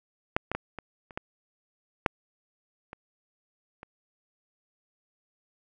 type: clicks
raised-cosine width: 0.5 ms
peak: -8 / -15 / -15 / -22 / -30 / -17 / -6 / -25 / -27 dBFS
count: 9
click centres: 0.365 / 0.516 / 0.55 / 0.787 / 1.108 / 1.175 / 2.062 / 2.931 / 3.831 s
effects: none